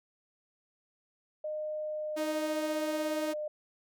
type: tone with pitch glide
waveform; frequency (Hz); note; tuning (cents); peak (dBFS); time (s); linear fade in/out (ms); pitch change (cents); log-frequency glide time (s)
sine; 612 to 604.6; D#5 to D#5; -29 to -50; -33; 1.44-3.48; 5; -21; 1.81-3
type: tone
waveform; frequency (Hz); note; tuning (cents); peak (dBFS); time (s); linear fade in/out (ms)
sawtooth; 311.1; D#4; 0; -29; 2.16-3.34; 20
effects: none